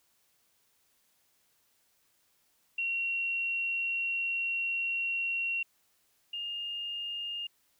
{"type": "tone pair in turn", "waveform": "sine", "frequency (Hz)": [2739, 2826], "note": ["F7", "F7"], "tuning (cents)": [-34, 20], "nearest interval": "minor second", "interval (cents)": 54, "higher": "second", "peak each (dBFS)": [-29, -34], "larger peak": "first", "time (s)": [[2.78, 5.63], [6.33, 7.47]], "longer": "first", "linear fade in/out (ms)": 5, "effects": ["white hiss -71 dBFS RMS until 7.79 s"]}